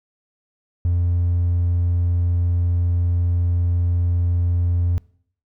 triangle tone, 87.31 Hz, F2, in tune, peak -13 dBFS, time 0.85-4.98 s, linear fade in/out 0 ms, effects noise-tail reverb RT60 0.6 s tail -24 dB re dry + tanh soft clip ceiling -11 dBFS

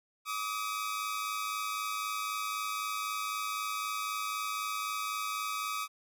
sawtooth tone pair together, 1158.1 / 1262 Hz, D6 / D#6, -25 / +24 cents, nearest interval minor second, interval 149 cents, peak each -33 / -32 dBFS, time 0.25-5.88 s, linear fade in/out 50 ms, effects none

